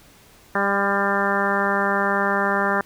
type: harmonic tone with a mistuned harmonic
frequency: 198.9 Hz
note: G3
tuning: 25 cents sharp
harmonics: 1 / 2 / 3 / 4 / 5 / 6 / 7 / 8 / 9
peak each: -27 / -27 / -27 / -27 / -27 / -27 / -27 / -27 / -27 dBFS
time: 0.55-2.81 s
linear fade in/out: 2 ms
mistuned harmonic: 5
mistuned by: +20 cents
effects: pink hiss -51 dBFS RMS until 2.85 s